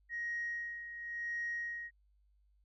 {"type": "tone with tremolo", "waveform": "sine", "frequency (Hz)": 1882, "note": "A#6", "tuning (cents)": 16, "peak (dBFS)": -34, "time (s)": [0.09, 1.91], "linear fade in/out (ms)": 50, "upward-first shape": "sine", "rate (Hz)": 0.93, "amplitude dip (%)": 65, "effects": ["tanh soft clip ceiling -31 dBFS", "added 50 Hz sine -67 dBFS peak until 2.64 s"]}